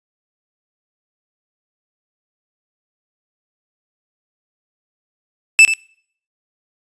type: tone with echo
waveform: 45% pulse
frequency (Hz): 2637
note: E7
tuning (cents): 0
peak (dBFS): -4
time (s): 5.59-5.65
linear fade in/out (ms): 0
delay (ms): 87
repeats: 1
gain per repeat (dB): -10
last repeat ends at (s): 5.737
effects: noise-tail reverb RT60 0.6 s tail -26 dB re dry + resampled to 22050 Hz